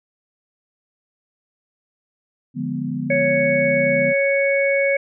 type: chord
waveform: sine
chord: D diminished seventh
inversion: none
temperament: equal with one note detuned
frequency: 146.83 / 175.32 / 207.7 / 246.9 Hz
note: D3 / F3 / Ab3 / Cb4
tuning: 0 / +7 / 0 / 0 cents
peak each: -28 / -29 / -30 / -25 dBFS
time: 2.54-4.14 s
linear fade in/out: 50 ms
type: harmonic tone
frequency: 555 Hz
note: C#5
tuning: 2 cents sharp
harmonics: 1 / 3 / 4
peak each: -17 / -28 / -20 dBFS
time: 3.1-4.97 s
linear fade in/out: 5 ms
effects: none